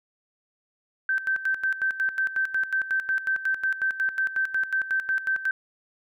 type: tone with tremolo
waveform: sine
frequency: 1553 Hz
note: G6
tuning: 17 cents flat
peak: -21 dBFS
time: 1.09-5.51 s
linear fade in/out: 2 ms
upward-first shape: square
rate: 5.5 Hz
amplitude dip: 75%
effects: none